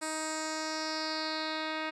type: tone with low-pass filter sweep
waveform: 10% pulse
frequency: 313.6 Hz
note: D#4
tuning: 14 cents sharp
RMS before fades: -35 dBFS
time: 0.01-1.91 s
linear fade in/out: 20 ms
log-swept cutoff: 8800 to 3100 Hz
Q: 4.1
effects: none